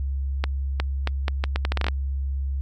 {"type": "accelerating click train", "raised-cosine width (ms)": 0.3, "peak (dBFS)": -8, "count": 13, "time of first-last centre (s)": [0.44, 1.884], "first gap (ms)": 360, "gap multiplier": 0.76, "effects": ["added 68 Hz sine -23 dBFS peak until 2.61 s", "MP3 64 kbps"]}